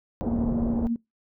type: low-pass noise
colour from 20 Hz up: pink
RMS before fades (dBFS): -30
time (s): 0.21-0.87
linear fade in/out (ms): 0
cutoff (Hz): 740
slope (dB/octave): 24
type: tone with tremolo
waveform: sine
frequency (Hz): 233.1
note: A#3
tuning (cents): 0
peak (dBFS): -21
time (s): 0.26-0.96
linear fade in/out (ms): 2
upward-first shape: triangle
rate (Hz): 14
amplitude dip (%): 50
effects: noise-tail reverb RT60 0.2 s tail -24 dB re dry